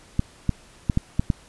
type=clicks; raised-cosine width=5 ms; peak=-7 dBFS; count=6; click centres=0.194 / 0.493 / 0.898 / 0.974 / 1.195 / 1.302 s; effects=pink hiss -51 dBFS RMS until 1.48 s + resampled to 24000 Hz